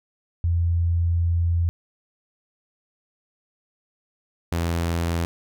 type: tone pair in turn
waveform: sine / sawtooth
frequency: 85.1 / 84.41 Hz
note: F2 / E2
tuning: -44 / +42 cents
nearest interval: unison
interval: 14 cents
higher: first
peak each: -18 dBFS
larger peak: neither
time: 0.44-1.69 / 4.52-5.25 s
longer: first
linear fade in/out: 0 ms
effects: none